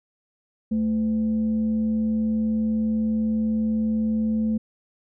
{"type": "tone with frequency modulation", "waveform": "sine", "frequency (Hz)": 220, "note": "A3", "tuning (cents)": 0, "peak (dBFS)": -20, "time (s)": [0.71, 4.58], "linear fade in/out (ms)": 10, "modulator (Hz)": 288, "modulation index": 0.24, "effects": []}